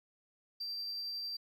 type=tone with tremolo; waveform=sine; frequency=4699 Hz; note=D8; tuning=in tune; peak=-34 dBFS; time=0.6-1.37 s; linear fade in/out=10 ms; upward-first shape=triangle; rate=11 Hz; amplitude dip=25%; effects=tanh soft clip ceiling -36 dBFS + 12-bit